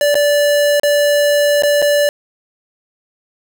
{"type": "tone with dropouts", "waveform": "square", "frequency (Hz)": 582, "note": "D5", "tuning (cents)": -16, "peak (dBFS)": -11, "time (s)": [0.01, 2.09], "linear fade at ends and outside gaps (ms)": 1, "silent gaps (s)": [[0.144, 0.153], [0.798, 0.833], [1.623, 1.634], [1.819, 1.824]], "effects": []}